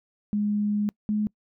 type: tone pair in turn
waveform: sine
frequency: 207.7 / 211.2 Hz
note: G#3 / G#3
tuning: 0 / +29 cents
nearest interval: unison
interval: 29 cents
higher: second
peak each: -22 dBFS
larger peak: neither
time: 0.33-0.89 / 1.09-1.27 s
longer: first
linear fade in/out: 0 ms
effects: noise-tail reverb RT60 0.1 s tail -26 dB re dry